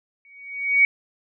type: tone with exponential growth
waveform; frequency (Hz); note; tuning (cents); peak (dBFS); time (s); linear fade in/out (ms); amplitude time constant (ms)
sine; 2247; C#7; +23; -10; 0.25-0.85; 1; 130
effects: none